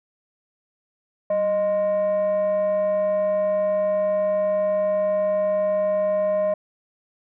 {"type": "tone with frequency modulation", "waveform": "sine", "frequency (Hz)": 618, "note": "D#5", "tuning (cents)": -12, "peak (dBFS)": -17, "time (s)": [1.3, 6.54], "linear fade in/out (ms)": 5, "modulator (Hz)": 428, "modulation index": 0.28, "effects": ["tanh soft clip ceiling -16 dBFS"]}